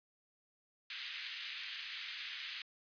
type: band-pass noise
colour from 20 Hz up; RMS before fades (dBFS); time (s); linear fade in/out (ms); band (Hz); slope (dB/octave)
white; -45; 0.9-2.62; 2; 1800 to 3900; 24
effects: resampled to 11025 Hz